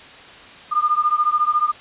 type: beating tone pair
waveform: sine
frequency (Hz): 1206 / 1220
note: D6 / D#6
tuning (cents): +46 / -34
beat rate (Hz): 14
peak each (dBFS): -18 / -19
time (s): 0.71-1.72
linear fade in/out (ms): 20
effects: white hiss -41 dBFS RMS until 1.8 s + resampled to 8000 Hz